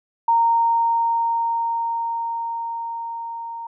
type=tone with level ramp; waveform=sine; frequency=925 Hz; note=A#5; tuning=14 cents flat; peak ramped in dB=-13 to -29 dBFS; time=0.28-3.67 s; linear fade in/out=5 ms; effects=none